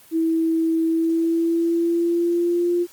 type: tone with pitch glide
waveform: sine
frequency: 325.9 to 349.3 Hz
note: E4 to F4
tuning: -20 to 0 cents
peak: -17 dBFS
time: 0.11-2.87 s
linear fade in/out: 50 ms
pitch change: +120 cents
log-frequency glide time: 0.85-2.75 s
effects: white hiss -49 dBFS RMS until 2.92 s + Opus 32 kbps